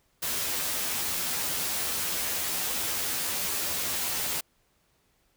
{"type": "noise with comb filter", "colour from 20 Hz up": "white", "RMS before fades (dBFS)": -30, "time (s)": [0.22, 4.41], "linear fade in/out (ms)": 10, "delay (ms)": 12, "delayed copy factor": 0.8, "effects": ["pink hiss -69 dBFS RMS until 5.36 s"]}